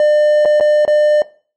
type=tone with dropouts; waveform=triangle; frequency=600 Hz; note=D5; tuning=37 cents sharp; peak=-6 dBFS; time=0-1.22 s; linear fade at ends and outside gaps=1 ms; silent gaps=0.451-0.456 / 0.6-0.608 / 0.851-0.878 s; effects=noise-tail reverb RT60 0.4 s tail -18 dB re dry + MP3 48 kbps